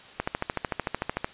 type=click train; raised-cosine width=0.5 ms; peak=-11 dBFS; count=15; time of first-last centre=0.2-1.245 s; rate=13.4 Hz; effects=white hiss -48 dBFS RMS until 1.33 s + resampled to 8000 Hz